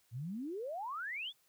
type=exponential sweep; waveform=sine; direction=up; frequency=108.7 to 3588 Hz; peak=-38 dBFS; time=0.11-1.33 s; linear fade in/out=50 ms; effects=white hiss -72 dBFS RMS until 1.48 s